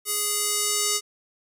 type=tone with band-pass filter sweep; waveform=square; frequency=415.3 Hz; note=G#4; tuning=in tune; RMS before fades=-25 dBFS; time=0.05-1.01 s; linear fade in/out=50 ms; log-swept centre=11000 to 7300 Hz; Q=1.4; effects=none